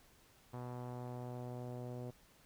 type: tone with low-pass filter sweep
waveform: sawtooth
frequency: 123.47 Hz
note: B2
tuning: in tune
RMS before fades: -45 dBFS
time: 0.53-2.11 s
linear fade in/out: 10 ms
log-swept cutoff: 1000 to 570 Hz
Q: 1.9
effects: pink hiss -66 dBFS RMS until 2.45 s